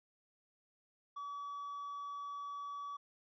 triangle tone, 1142 Hz, D6, 49 cents flat, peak -39 dBFS, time 1.16-2.97 s, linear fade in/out 10 ms, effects tanh soft clip ceiling -35 dBFS + resampled to 16000 Hz

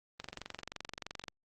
click train, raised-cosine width 0.2 ms, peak -23 dBFS, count 26, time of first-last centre 0.2-1.282 s, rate 23.1 Hz, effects Opus 24 kbps

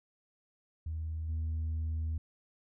sine tone with level steps, 79.7 Hz, D#2, 42 cents sharp, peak -33 / -29 dBFS, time 0.86-2.18 s, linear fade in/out 5 ms, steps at 1.28 s, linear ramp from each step 20 ms, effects tanh soft clip ceiling -30 dBFS

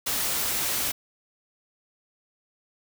white noise, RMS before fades -27 dBFS, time 0.06-0.92 s, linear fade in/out 10 ms, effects none

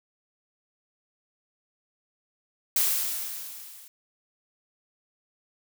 blue noise with level ramp, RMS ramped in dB -22 to -49 dBFS, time 2.76-3.88 s, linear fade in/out 2 ms, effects none

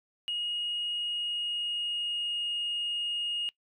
sine tone with pitch glide, 2877 to 2860 Hz, F#7 to F7, -49 to +41 cents, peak -28 dBFS, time 0.28-3.49 s, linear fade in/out 0 ms, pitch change -10 cents, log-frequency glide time 0.98-2.51 s, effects noise-tail reverb RT60 0.1 s tail -22 dB re dry + tanh soft clip ceiling -26 dBFS

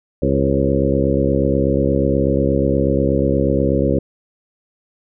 harmonic tone with a mistuned harmonic, 68.3 Hz, C#2, 25 cents flat, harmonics 1 / 2 / 3 / 4 / 5 / 6 / 7 / 8, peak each -22 / -21 / -22 / -21 / -22 / -23 / -23 / -22 dBFS, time 0.22-3.99 s, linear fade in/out 5 ms, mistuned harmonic 7, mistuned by +35 cents, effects none

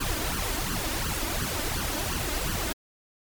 pink noise with flanger, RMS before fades -29 dBFS, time 0-2.73 s, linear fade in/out 10 ms, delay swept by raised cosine 0.65 to 3.35 ms, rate 2.8 Hz, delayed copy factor +0.8, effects MP3 96 kbps

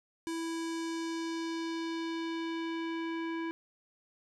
square tone with low-pass filter sweep, 329.6 Hz, E4, in tune, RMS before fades -36 dBFS, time 0.27-3.51 s, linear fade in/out 0 ms, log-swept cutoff 9100 to 2200 Hz, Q 1.4, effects none

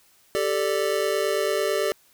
square chord, G suspended second, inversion none, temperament just, 392 / 441 / 588 Hz, G4 / A4 / D5, 0 / +4 / +2 cents, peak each -27 dBFS, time 0.35-1.92 s, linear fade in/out 0 ms, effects white hiss -59 dBFS RMS until 2.13 s

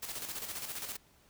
white noise with tremolo, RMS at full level -39 dBFS, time 0.02-0.97 s, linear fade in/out 10 ms, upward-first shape square, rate 15 Hz, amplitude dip 50%, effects pink hiss -65 dBFS RMS until 1.29 s

